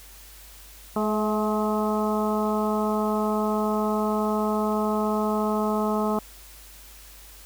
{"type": "harmonic tone with a mistuned harmonic", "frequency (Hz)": 212.6, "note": "G#3", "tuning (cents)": 41, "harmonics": [1, 2, 3, 4, 5, 6], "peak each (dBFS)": [-25, -28, -30, -31, -32, -33], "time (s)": [0.96, 6.19], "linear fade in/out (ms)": 2, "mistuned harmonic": 3, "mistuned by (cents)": 29, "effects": ["added 50 Hz sine -48 dBFS peak until 7.45 s", "white hiss -48 dBFS RMS until 7.45 s"]}